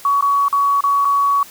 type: tone with dropouts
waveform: sine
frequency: 1125 Hz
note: C#6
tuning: 25 cents sharp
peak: -12 dBFS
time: 0.05-1.43 s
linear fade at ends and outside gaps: 2 ms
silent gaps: 0.21-0.224 / 0.483-0.527 / 0.807-0.838 / 1.048-1.052 s
effects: white hiss -40 dBFS RMS until 1.5 s